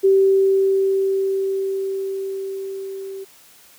sine tone with level ramp, 387.5 Hz, G4, 20 cents flat, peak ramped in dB -10 to -29 dBFS, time 0.03-3.25 s, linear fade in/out 20 ms, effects white hiss -49 dBFS RMS until 3.78 s + high-pass 80 Hz 12 dB/octave

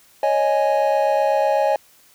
triangle chord, C# suspended second, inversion none, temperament equal, 554.4 / 622.3 / 830.6 Hz, C#5 / D#5 / G#5, 0 / 0 / 0 cents, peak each -18 dBFS, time 0.23-1.76 s, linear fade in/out 2 ms, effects white hiss -53 dBFS RMS until 2.14 s

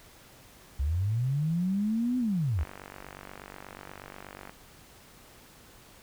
sine linear two-way sweep, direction up then down, 63.8 to 255.5 to 63.8 Hz, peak -25 dBFS, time 0.79-2.64 s, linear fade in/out 10 ms, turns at 2.18 s
click train, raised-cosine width 0.5 ms, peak -27 dBFS, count 93, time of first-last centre 2.59-4.495 s, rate 48.3 Hz
effects pink hiss -54 dBFS RMS until 6.02 s

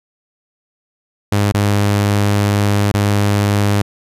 sawtooth tone with dropouts, 102.1 Hz, G#2, 29 cents flat, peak -8 dBFS, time 1.32-3.82 s, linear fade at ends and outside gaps 5 ms, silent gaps 1.521-1.543 / 2.917-2.94 s, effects resampled to 32000 Hz

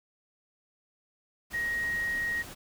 sine tone in noise, 1882 Hz, A#6, 16 cents sharp, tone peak -28 dBFS, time 1.53-2.43 s, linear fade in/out 20 ms, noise pink, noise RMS -44 dBFS, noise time 1.5-2.55 s, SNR +13 dB, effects none

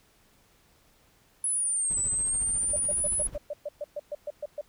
sine linear two-way sweep, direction down then up, 10330 to 7940 to 10310 Hz, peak -25 dBFS, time 1.44-3.27 s, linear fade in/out 2 ms, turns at 2 s
brown noise with tremolo, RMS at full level -39 dBFS, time 1.9-3.38 s, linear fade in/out 5 ms, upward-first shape sine, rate 14 Hz, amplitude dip 70%
sine tone bursts, 590 Hz, D5, 8 cents sharp, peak -30 dBFS, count 13, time 2.73-4.612 s, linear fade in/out 5 ms, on 34 ms, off 120 ms
effects pink hiss -63 dBFS RMS until 4.68 s

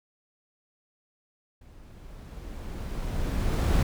brown noise with level ramp, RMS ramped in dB -51 to -21 dBFS, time 1.61-3.83 s, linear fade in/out 5 ms, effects none

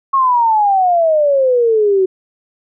sine exponential sweep, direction down, 1100 to 370 Hz, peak -9 dBFS, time 0.13-2.06 s, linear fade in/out 10 ms, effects none

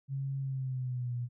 sine tone with pitch glide, 136.4 to 121.52 Hz, C#3 to B2, -28 to -28 cents, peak -32 dBFS, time 0.08-1.29 s, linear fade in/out 50 ms, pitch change -200 cents, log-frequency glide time 0.39-1.14 s, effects none

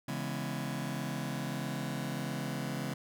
sawtooth chord, C# minor seventh, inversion none, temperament just, 138.59 / 166.31 / 207.9 / 249.5 Hz, C#3 / E3 / G#3 / B3, 0 / +16 / +2 / +18 cents, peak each -34 / -36 / -36 / -37 dBFS, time 0.08-2.94 s, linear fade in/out 5 ms, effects none

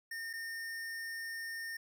square tone with dropouts, 1823 Hz, A#6, 39 cents flat, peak -40 dBFS, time 0.11-1.77 s, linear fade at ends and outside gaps 5 ms, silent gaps 0.331-0.335 s, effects 13-bit

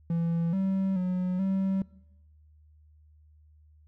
triangle tone with pitch steps, 167.7 / 192.1 / 182.3 / 192.2 Hz, E3 / G3 / F#3 / G3, +30 / -35 / -25 / -34 cents, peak -23 dBFS, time 0.1-1.82 s, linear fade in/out 2 ms, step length 430 ms, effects noise-tail reverb RT60 1.0 s tail -22 dB re dry + added 76 Hz sine -55 dBFS peak until 3.87 s

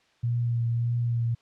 sine tone with vibrato, 118.2 Hz, A#2, 24 cents sharp, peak -23 dBFS, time 0.23-1.35 s, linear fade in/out 10 ms, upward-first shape triangle, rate 1.7 Hz, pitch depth 24 cents each way, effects white hiss -64 dBFS RMS until 1.41 s + low-pass 4000 Hz 12 dB/octave

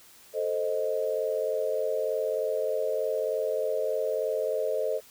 sine chord, A diminished, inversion none, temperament equal, 440 / 523.3 / 622.3 Hz, A4 / C5 / Eb5, 0 / 0 / 0 cents, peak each -30 dBFS, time 0.33-5.01 s, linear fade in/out 50 ms, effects white hiss -54 dBFS RMS until 5.1 s

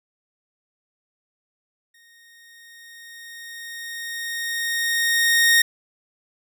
sawtooth tone with exponential growth, 1857 Hz, A#6, 7 cents flat, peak -9 dBFS, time 1.94-5.62 s, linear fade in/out 5 ms, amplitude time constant 800 ms, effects none

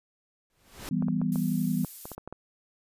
pink noise with exponential growth, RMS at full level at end -36 dBFS, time 0.5-0.89 s, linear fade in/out 1 ms, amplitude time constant 83 ms
sine chord, E minor, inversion none, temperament equal, 164.81 / 196 / 246.9 Hz, E3 / G3 / B3, 0 / 0 / 0 cents, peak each -29 dBFS, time 0.91-1.85 s, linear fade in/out 5 ms
clicks, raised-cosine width 1 ms, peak -25 dBFS, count 10, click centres 1.024 / 1.084 / 1.216 / 1.358 / 1.847 / 2.055 / 2.117 / 2.18 / 2.276 / 2.326 s
violet noise, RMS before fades -41 dBFS, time 1.32-2.15 s, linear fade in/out 2 ms
effects resampled to 32000 Hz

